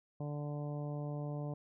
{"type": "harmonic tone", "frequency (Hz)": 146.8, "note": "D3", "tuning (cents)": 0, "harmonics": [1, 2, 3, 4, 5, 6, 7], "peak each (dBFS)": [-38, -46, -49, -47, -52, -57, -58], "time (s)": [0.2, 1.54], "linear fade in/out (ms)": 5, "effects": []}